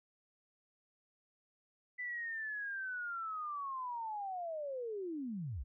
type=linear sweep; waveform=sine; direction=down; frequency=2000 to 49 Hz; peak=-38 dBFS; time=1.98-5.64 s; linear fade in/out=20 ms; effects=none